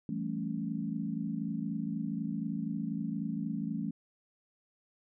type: chord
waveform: sine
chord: A dominant seventh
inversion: second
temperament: equal with one note detuned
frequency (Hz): 167.31 / 196 / 220 / 277.2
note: E3 / G3 / A3 / C#4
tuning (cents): +26 / 0 / 0 / 0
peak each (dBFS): -38 / -39 / -36 / -39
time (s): 0.09-3.91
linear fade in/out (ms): 2
effects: none